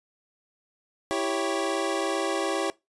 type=chord; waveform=25% pulse; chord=C# diminished; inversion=first; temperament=equal; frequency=329.6 / 392 / 554.4 Hz; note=E4 / G4 / C#5; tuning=0 / 0 / 0 cents; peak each=-26 dBFS; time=1.11-2.7 s; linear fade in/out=0 ms; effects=noise-tail reverb RT60 0.2 s tail -21 dB re dry + resampled to 24000 Hz